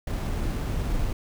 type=noise with sample-and-hold; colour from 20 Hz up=brown; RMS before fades=-27 dBFS; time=0.07-1.13 s; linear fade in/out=5 ms; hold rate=8820 Hz; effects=none